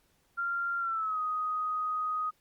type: tone with pitch glide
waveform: sine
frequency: 1387 to 1250 Hz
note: F6 to D#6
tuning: -12 to +8 cents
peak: -29 dBFS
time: 0.37-2.31 s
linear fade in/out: 20 ms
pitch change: -180 cents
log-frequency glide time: 0.79-1.2 s
effects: pink hiss -70 dBFS RMS until 2.4 s + Opus 48 kbps